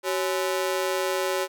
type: ring-modulated tone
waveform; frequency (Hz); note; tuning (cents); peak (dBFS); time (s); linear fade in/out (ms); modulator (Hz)
sawtooth; 466.2; A#4; 0; -17; 0.03-1.48; 50; 87.1
effects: none